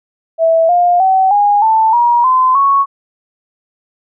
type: tone with pitch steps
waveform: sine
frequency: 655 / 706.1 / 761.1 / 820.5 / 884.5 / 953.5 / 1027.8 / 1108 Hz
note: E5 / F5 / F#5 / G#5 / A5 / A#5 / C6 / C#6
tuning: -11 / +19 / +49 / -21 / +9 / +39 / -31 / -1 cents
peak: -7 dBFS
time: 0.38-2.86 s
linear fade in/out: 50 ms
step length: 310 ms
effects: none